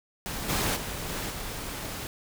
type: noise with level steps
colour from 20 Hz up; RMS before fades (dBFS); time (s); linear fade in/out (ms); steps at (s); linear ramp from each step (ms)
pink; -34 / -27 / -35 / -33 / -36; 0.26-2.07; 0; 0.48 / 0.75 / 1.08 / 1.29; 20
effects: none